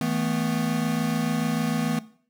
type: chord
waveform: square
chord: E suspended fourth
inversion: none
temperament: equal with one note detuned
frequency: 161.7 / 220 / 246.9 Hz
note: E3 / A3 / B3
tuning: -33 / 0 / 0 cents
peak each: -29 / -29 / -28 dBFS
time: 0.01-1.99 s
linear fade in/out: 2 ms
effects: noise-tail reverb RT60 0.5 s tail -18 dB re dry